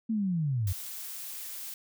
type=linear sweep; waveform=sine; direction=down; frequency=229.5 to 87.1 Hz; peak=-26 dBFS; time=0.09-0.73 s; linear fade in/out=10 ms
type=noise; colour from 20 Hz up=blue; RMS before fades=-40 dBFS; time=0.67-1.74 s; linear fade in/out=2 ms
effects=none